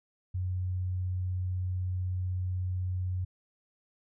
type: tone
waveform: sine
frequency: 91.6 Hz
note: F#2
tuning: 17 cents flat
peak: -29 dBFS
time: 0.34-3.25 s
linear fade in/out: 10 ms
effects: none